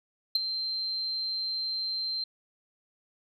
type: tone with ADSR envelope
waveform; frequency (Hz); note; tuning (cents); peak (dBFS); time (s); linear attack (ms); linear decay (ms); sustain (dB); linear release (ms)
sine; 4134; C8; -22; -17; 0.35-2.24; 4; 19; -12; 4
effects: tanh soft clip ceiling -19 dBFS